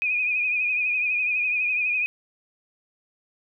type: tone with vibrato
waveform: sine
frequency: 2476 Hz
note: D#7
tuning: 9 cents flat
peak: -21 dBFS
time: 0.02-2.06 s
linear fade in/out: 0 ms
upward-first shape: triangle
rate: 12 Hz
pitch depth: 60 cents each way
effects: none